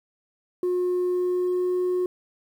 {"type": "tone with pitch glide", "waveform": "sine", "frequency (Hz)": [360, 362.5], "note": ["F#4", "F#4"], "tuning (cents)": [-47, -35], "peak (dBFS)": -19, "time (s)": [0.63, 2.06], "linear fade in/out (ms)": 2, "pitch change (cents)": 12, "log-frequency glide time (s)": [1.13, 1.76], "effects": ["tanh soft clip ceiling -20 dBFS", "9-bit"]}